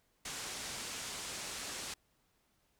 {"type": "low-pass noise", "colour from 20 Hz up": "white", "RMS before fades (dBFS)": -43, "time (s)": [0.25, 1.94], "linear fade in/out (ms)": 5, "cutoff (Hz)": 8700, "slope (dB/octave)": 24, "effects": ["pink hiss -75 dBFS RMS until 2.79 s"]}